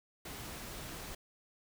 pink noise, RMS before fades -45 dBFS, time 0.25-1.15 s, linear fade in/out 5 ms, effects none

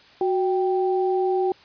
sine tone pair together, 370 / 782.6 Hz, F#4 / G5, 0 / -3 cents, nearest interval octave + minor second, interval 1297 cents, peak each -20 / -25 dBFS, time 0.21-1.52 s, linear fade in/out 2 ms, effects white hiss -51 dBFS RMS until 1.64 s + resampled to 11025 Hz

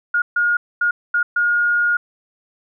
sine tone bursts at uneven times, 1429 Hz, F6, 39 cents sharp, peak -14 dBFS, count 5, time 0.14-0.22 / 0.36-0.57 / 0.81-0.91 / 1.14-1.23 / 1.36-1.97 s, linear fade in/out 5 ms, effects none

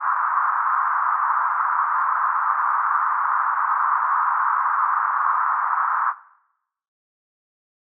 white band-pass noise, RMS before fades -21 dBFS, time 0-6.14 s, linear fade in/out 50 ms, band 1000 to 1300 Hz, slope 48 dB/octave, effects noise-tail reverb RT60 0.8 s tail -18 dB re dry

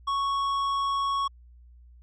sine tone with tanh clipping, 1108.7 Hz, C#6, in tune, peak -26 dBFS, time 0.07-1.28 s, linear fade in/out 10 ms, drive 10 dB, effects added 60 Hz sine -49 dBFS peak until 2.02 s

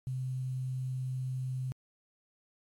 sine tone with quantisation, 129.3 Hz, C3, 20 cents flat, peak -32 dBFS, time 0.07-1.72 s, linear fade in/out 0 ms, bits 10, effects MP3 64 kbps

